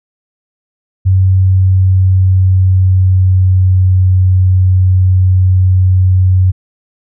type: tone with pitch glide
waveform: sine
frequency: 94.3 to 92.73 Hz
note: F#2 to F#2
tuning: +33 to +4 cents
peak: -5 dBFS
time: 1.05-6.52 s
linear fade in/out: 20 ms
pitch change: -29 cents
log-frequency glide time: 1.15-4.07 s
effects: none